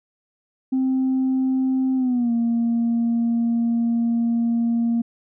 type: tone with pitch glide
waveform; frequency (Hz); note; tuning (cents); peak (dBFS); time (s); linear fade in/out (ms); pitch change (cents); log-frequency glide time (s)
sine; 261.6 to 233.1; C4 to A#3; 0 to 0; -16; 0.72-5.02; 10; -200; 1.96-2.32
effects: tanh soft clip ceiling -15 dBFS